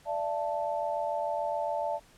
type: chord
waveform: sine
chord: D suspended second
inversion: none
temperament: equal with one note detuned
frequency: 587.3 / 674.3 / 880 Hz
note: D5 / E5 / A5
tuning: 0 / +39 / 0 cents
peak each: -33 dBFS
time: 0.05-2 s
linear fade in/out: 50 ms
effects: pink hiss -59 dBFS RMS until 2.17 s + low-pass 11000 Hz 12 dB/octave